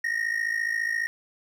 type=ring-modulated tone; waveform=triangle; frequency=1864.7 Hz; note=A#6; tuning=in tune; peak=-20 dBFS; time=0.04-1.07 s; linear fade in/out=0 ms; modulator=27.3 Hz; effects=none